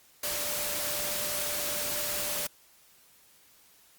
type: tone in noise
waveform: sine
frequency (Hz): 590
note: D5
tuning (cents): +8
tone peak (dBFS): -40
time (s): 0.23-2.47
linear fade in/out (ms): 5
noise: white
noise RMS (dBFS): -32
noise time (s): 0.23-2.47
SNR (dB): -11
effects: white hiss -60 dBFS RMS until 3.98 s + Opus 48 kbps